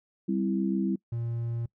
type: chord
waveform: sine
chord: C major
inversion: second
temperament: equal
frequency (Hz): 196 / 261.6 / 329.6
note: G3 / C4 / E4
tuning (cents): 0 / 0 / 0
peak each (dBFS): -27 / -32 / -30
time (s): 0.28-0.96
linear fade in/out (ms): 10
type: tone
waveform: triangle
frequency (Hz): 117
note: A#2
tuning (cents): +7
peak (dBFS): -27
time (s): 1.12-1.66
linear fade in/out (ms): 5
effects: noise-tail reverb RT60 0.1 s tail -23 dB re dry